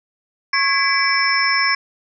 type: tone cluster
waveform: sine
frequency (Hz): 1095 / 1659 / 2007 / 2307 / 5320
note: C#6 / G#6 / B6 / D7 / E8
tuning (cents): -22 / -2 / +27 / -31 / +15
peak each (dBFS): -21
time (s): 0.53-1.75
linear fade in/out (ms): 5
effects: none